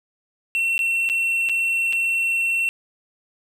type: tone with dropouts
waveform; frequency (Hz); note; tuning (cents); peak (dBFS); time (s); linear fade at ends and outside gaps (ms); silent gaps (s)
triangle; 2711; E7; +48; -17; 0.55-2.69; 0; 0.779-0.791 / 1.09-1.098 / 1.489-1.495 / 1.926-1.931
effects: none